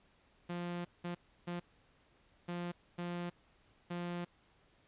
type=tone bursts at uneven times; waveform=sawtooth; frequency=174.61 Hz; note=F3; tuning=in tune; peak=-34 dBFS; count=6; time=0.49-0.85 / 1.04-1.15 / 1.47-1.6 / 2.48-2.72 / 2.98-3.3 / 3.9-4.25 s; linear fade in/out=10 ms; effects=pink hiss -69 dBFS RMS until 4.87 s + resampled to 8000 Hz